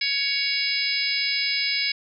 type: harmonic tone with a mistuned harmonic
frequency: 559 Hz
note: C#5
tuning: 14 cents sharp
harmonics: 3 / 4 / 5 / 6 / 7 / 8 / 9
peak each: -37 / -26 / -33 / -36 / -30 / -33 / -26 dBFS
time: 0.01-1.92 s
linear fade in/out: 5 ms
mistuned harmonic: 7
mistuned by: +30 cents
effects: none